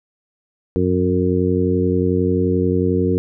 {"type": "harmonic tone with a mistuned harmonic", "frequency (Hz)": 91.3, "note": "F#2", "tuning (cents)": -23, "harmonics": [1, 2, 3, 4, 5], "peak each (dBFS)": [-21, -21, -21, -21, -21], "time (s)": [0.76, 3.18], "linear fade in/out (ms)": 0, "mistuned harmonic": 1, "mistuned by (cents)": 28, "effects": []}